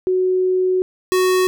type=tone pair in turn; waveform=sine / square; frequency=370 / 370 Hz; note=F#4 / F#4; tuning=0 / 0 cents; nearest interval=unison; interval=0 cents; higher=neither; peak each=-14 dBFS; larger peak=neither; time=0.07-0.82 / 1.12-1.47 s; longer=first; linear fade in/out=0 ms; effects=none